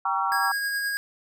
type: chord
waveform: sine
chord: G diminished seventh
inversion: none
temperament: just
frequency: 784 / 940.8 / 1128.9 / 1354.7 Hz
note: G5 / Bb5 / Db6 / Fb6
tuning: 0 / +16 / +31 / +47 cents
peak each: -28 dBFS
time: 0.05-0.52 s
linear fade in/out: 5 ms
type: tone with tremolo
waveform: square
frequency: 1638 Hz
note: G#6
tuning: 24 cents flat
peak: -25 dBFS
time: 0.32-0.97 s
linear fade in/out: 0 ms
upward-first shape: sine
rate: 9.6 Hz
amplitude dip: 25%
effects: none